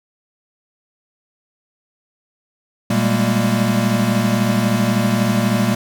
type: tone cluster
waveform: square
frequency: 118 / 194.8 / 207.3 / 231 Hz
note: A#2 / G3 / G#3 / A#3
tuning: +22 / -11 / -3 / -16 cents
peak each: -21 dBFS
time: 2.9-5.75 s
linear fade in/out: 5 ms
effects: none